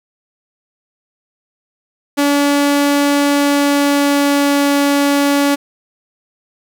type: tone with pitch glide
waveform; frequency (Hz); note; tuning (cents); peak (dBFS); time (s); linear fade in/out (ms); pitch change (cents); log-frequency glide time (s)
sawtooth; 285.9 to 283.8; D4 to C#4; -46 to +41; -7; 2.17-5.56; 20; -13; 3.29-4.7
effects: 8-bit